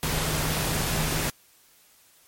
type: tone in noise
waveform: sine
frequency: 155.56 Hz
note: D#3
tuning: in tune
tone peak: -31 dBFS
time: 0.03-1.3 s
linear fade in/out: 0 ms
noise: pink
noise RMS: -27 dBFS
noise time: 0.03-1.3 s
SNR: -7 dB
effects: white hiss -58 dBFS RMS until 2.27 s + MP3 64 kbps